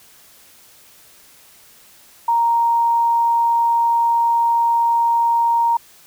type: tone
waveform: sine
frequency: 932.3 Hz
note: A#5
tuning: in tune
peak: -13 dBFS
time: 2.28-5.77 s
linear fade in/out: 5 ms
effects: white hiss -48 dBFS RMS until 6.06 s